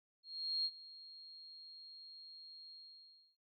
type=tone with ADSR envelope; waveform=sine; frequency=4253 Hz; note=C8; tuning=27 cents sharp; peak=-33 dBFS; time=0.23-3.37 s; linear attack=420 ms; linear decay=51 ms; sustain=-19 dB; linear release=640 ms; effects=none